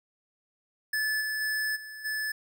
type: tone with level steps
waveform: square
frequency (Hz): 1733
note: A6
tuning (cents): -27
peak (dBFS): -27 / -30 / -28 / -41 / -30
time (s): 0.93-2.32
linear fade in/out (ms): 5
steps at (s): 1.2 / 1.4 / 1.75 / 2.04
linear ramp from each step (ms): 20
effects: none